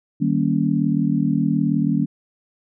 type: chord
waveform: sine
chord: Eb dominant seventh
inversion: none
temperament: just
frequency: 155.56 / 194.45 / 233.3 / 280 Hz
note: Eb3 / G3 / Bb3 / Db4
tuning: 0 / -14 / +2 / +18 cents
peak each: -22 dBFS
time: 0.2-2.06 s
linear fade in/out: 20 ms
effects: none